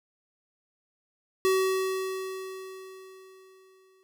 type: tone with exponential decay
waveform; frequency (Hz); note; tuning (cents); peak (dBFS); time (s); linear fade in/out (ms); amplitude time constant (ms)
square; 378.8; F#4; +41; -21; 1.45-4.03; 0; 560
effects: none